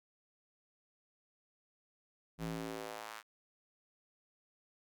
square tone with high-pass filter sweep, 54.9 Hz, A1, 3 cents flat, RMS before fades -43 dBFS, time 2.38-3.23 s, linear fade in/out 50 ms, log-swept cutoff 120 to 1400 Hz, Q 1.4, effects none

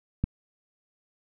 click, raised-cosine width 5 ms, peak -12 dBFS, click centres 0.24 s, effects none

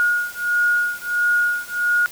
sine beating tone pair, 1437 / 1438.5 Hz, F6 / F#6, +49 / -49 cents, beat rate 1.5 Hz, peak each -20 dBFS, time 0-2.06 s, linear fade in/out 0 ms, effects white hiss -39 dBFS RMS until 2.11 s

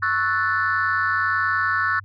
sine chord, F# minor seventh, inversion second, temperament equal, 1108.7 / 1318.5 / 1480 / 1760 Hz, C#6 / E6 / F#6 / A6, 0 / 0 / 0 / 0 cents, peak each -25 / -24 / -22 / -23 dBFS, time 0.02-2 s, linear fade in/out 10 ms, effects tanh soft clip ceiling -12 dBFS + added 98 Hz sine -40 dBFS peak until 2.04 s

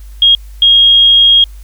sine tone bursts at uneven times, 3263 Hz, G#7, 31 cents flat, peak -3 dBFS, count 2, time 0.22-0.35 / 0.62-1.44 s, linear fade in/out 2 ms, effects added 50 Hz sine -28 dBFS peak until 1.63 s + white hiss -47 dBFS RMS until 1.63 s

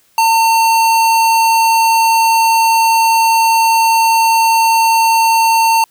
square tone, 905 Hz, A5, 48 cents sharp, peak -9 dBFS, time 0.18-5.84 s, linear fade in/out 2 ms, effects white hiss -54 dBFS RMS until 5.9 s

